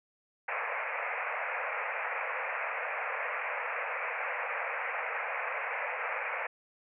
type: band-pass noise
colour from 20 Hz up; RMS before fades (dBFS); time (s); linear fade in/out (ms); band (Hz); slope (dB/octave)
white; -35; 0.48-6.47; 5; 470 to 2500; 96
effects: none